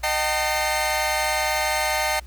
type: tone cluster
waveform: sawtooth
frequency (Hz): 617 / 766 / 901 / 2106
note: D#5 / G5 / A5 / C7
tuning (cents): -15 / -40 / +41 / +11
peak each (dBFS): -23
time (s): 0.03-2.2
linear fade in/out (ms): 10
effects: added 60 Hz sine -38 dBFS peak until 2.26 s + pink hiss -54 dBFS RMS until 2.26 s